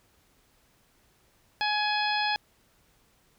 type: harmonic tone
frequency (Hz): 840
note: G#5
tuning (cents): +19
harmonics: 1 / 2 / 3 / 4 / 5 / 6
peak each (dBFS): -28 / -31 / -33 / -34 / -35 / -36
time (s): 1.61-2.36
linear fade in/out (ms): 0
effects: pink hiss -65 dBFS RMS until 3.38 s